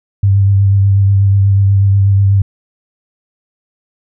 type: tone with vibrato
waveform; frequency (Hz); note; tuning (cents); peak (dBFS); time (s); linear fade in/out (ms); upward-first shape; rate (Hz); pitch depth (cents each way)
sine; 98.7; G2; +12; -6; 0.23-2.42; 5; triangle; 8.2; 28
effects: none